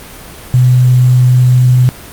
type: tone with quantisation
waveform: sine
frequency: 125.8 Hz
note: B2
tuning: 32 cents sharp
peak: -4 dBFS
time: 0.54-1.89 s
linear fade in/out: 0 ms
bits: 5
effects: pink hiss -31 dBFS RMS until 2.12 s + Opus 32 kbps